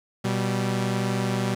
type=tone pair together; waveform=sawtooth; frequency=122.21 / 194 Hz; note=B2 / G3; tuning=-18 / -18 cents; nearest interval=minor sixth; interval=800 cents; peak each=-22 dBFS; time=0.24-1.55 s; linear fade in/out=10 ms; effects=low-pass 10000 Hz 12 dB/octave + 9-bit